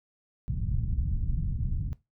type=low-pass noise; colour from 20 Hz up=pink; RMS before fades=-29 dBFS; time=0.48-1.93 s; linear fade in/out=0 ms; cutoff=150 Hz; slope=24 dB/octave; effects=noise-tail reverb RT60 0.2 s tail -17 dB re dry